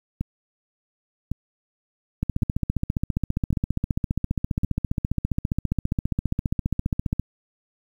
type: two click trains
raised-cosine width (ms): 5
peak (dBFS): -13 / -10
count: 5 / 75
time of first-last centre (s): 0.21-4.635 / 2.23-7.196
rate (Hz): 0.904 / 14.9
effects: 8-bit